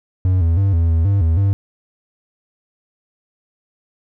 triangle tone with pitch steps, 92.5 / 82.8 / 98.2 / 83.2 / 81.8 / 99.5 / 81.2 / 98.9 Hz, F#2 / E2 / G2 / E2 / E2 / G2 / E2 / G2, 0 / +8 / +4 / +17 / -13 / +26 / -26 / +16 cents, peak -10 dBFS, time 0.25-1.53 s, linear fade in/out 0 ms, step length 160 ms, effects none

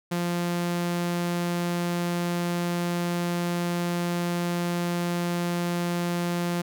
sawtooth tone, 173.9 Hz, F3, 7 cents flat, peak -21 dBFS, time 0.11-6.62 s, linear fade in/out 10 ms, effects none

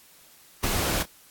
pink noise with echo, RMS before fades -26 dBFS, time 0.63-1.03 s, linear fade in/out 10 ms, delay 29 ms, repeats 1, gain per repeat -13 dB, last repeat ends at 1.059 s, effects white hiss -54 dBFS RMS until 1.3 s + AAC 64 kbps

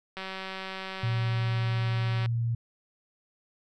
click train, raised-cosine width 0.3 ms, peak -21 dBFS, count 398, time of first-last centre 0.17-2.259 s, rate 190 Hz
sine tone, 116.54 Hz, A#2, in tune, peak -25 dBFS, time 1.03-2.55 s, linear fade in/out 5 ms
effects none

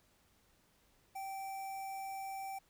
square tone with notch filter, 777 Hz, G5, 16 cents flat, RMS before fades -43 dBFS, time 1.15-2.59 s, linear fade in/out 10 ms, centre 3800 Hz, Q 0.94, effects pink hiss -71 dBFS RMS until 2.69 s

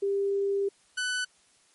sine / sawtooth tone pair in turn, 397.3 / 1496.3 Hz, G4 / F#6, +23 / +19 cents, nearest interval octave + major seventh, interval 2296 cents, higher second, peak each -24 dBFS, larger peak neither, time 0.02-0.69 / 0.97-1.25 s, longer first, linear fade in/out 10 ms, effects white hiss -63 dBFS RMS until 1.74 s + MP3 48 kbps

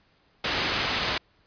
white low-pass noise, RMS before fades -27 dBFS, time 0.44-1.18 s, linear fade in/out 5 ms, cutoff 4300 Hz, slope 12 dB/octave, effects pink hiss -64 dBFS RMS until 1.46 s + resampled to 11025 Hz

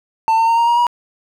triangle tone with pitch steps, 894 / 907 / 920.2 / 933.6 / 947.2 / 960.9 Hz, A5 / A#5 / A#5 / A#5 / A#5 / B5, +27 / -48 / -23 / +2 / +27 / -48 cents, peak -9 dBFS, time 0.28-0.868 s, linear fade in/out 0 ms, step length 98 ms, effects none

